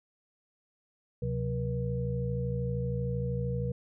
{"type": "tone cluster", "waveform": "sine", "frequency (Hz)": [70.7, 128.2, 181.1, 479.6], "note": ["C#2", "C3", "F#3", "A#4"], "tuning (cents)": [35, -35, -37, 49], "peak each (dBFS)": [-38, -31, -37, -36], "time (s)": [1.22, 3.72], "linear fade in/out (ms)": 5, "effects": []}